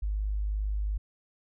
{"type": "tone", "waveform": "sine", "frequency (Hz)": 51.3, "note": "G#1", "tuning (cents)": -21, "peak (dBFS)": -27, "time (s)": [0.02, 0.98], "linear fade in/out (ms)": 10, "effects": []}